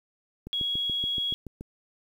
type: click train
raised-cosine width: 3 ms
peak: -25 dBFS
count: 9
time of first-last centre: 0.47-1.61 s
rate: 7.02 Hz
type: tone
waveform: sine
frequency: 3322 Hz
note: G#7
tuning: in tune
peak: -26 dBFS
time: 0.53-1.34 s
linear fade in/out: 0 ms
effects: 9-bit